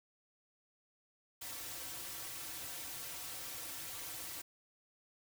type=noise with comb filter; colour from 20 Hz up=white; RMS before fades=-45 dBFS; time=1.41-4.42 s; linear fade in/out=10 ms; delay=4.8 ms; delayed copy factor=-0.95; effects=none